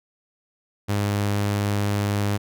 sawtooth tone, 102.1 Hz, G#2, 29 cents flat, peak -17 dBFS, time 0.88-2.38 s, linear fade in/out 20 ms, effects none

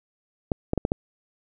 clicks, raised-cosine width 2 ms, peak -9 dBFS, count 5, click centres 0.518 / 0.734 / 0.777 / 0.851 / 0.919 s, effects none

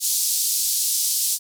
white band-pass noise, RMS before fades -22 dBFS, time 0-1.39 s, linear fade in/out 50 ms, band 4300 to 13000 Hz, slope 24 dB/octave, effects none

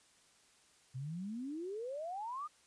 sine exponential sweep, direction up, 123.47 to 1258 Hz, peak -39 dBFS, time 0.94-2.48 s, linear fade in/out 20 ms, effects white hiss -67 dBFS RMS until 2.66 s + resampled to 22050 Hz

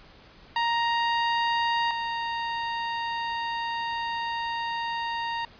sawtooth tone pair in turn, 934 / 929.4 Hz, A#5 / A#5, +3 / -5 cents, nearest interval unison, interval 8 cents, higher first, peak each -19 / -24 dBFS, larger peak first, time 0.56-1.91 / 1.91-5.45 s, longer second, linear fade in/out 2 ms, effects pink hiss -52 dBFS RMS until 5.59 s + resampled to 11025 Hz

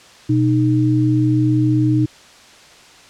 sine tone pair together, 123.4 / 308.3 Hz, B2 / D#4, -1 / -16 cents, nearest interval octave + major third, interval 1585 cents, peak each -15 dBFS, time 0.29-2.06 s, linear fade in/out 10 ms, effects white hiss -44 dBFS RMS until 3.09 s + low-pass 6000 Hz 12 dB/octave

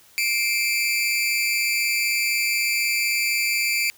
sawtooth tone with amplitude modulation, 2349 Hz, D7, in tune, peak -13 dBFS, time 0.18-3.9 s, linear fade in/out 0 ms, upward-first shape sine, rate 224 Hz, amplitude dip 85%, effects white hiss -53 dBFS RMS until 3.97 s

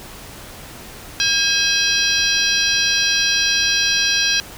harmonic tone with a mistuned harmonic, 810 Hz, G#5, 43 cents flat, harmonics 2 / 3 / 4 / 5 / 6 / 7, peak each -22 / -22 / -22 / -22 / -22 / -22 dBFS, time 1.2-4.4 s, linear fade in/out 0 ms, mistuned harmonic 3, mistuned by +87 cents, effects pink hiss -37 dBFS RMS until 4.57 s

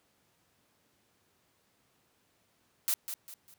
blue noise with echo, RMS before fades -29 dBFS, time 2.88-2.94 s, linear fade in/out 0 ms, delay 200 ms, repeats 3, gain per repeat -9 dB, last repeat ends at 3.54 s, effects pink hiss -71 dBFS RMS until 3.58 s + high-pass 100 Hz 12 dB/octave

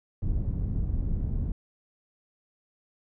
pink low-pass noise, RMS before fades -28 dBFS, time 0.22-1.52 s, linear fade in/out 2 ms, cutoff 150 Hz, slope 12 dB/octave, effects none

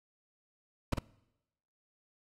brown noise with echo, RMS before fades -29 dBFS, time 0.92-0.94 s, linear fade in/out 5 ms, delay 49 ms, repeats 1, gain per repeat -4 dB, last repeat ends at 0.989 s, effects noise-tail reverb RT60 0.9 s tail -22 dB re dry + low-pass 12000 Hz 12 dB/octave

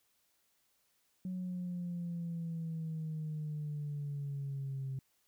sine exponential sweep, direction down, 185 to 132.8 Hz, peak -35 dBFS, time 1.25-4.99 s, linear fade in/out 2 ms, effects tanh soft clip ceiling -33 dBFS + white hiss -75 dBFS RMS until 5.27 s

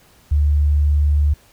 sine tone, 73.42 Hz, D2, in tune, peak -12 dBFS, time 0.31-1.34 s, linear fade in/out 10 ms, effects pink hiss -52 dBFS RMS until 1.52 s

